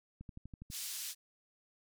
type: click train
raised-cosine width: 5 ms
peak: -35 dBFS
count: 7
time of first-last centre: 0.21-0.702 s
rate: 12.2 Hz
type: band-pass noise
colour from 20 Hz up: pink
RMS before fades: -42 dBFS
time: 0.7-1.15 s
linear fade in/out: 50 ms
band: 4300 to 16000 Hz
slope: 12 dB/octave
effects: none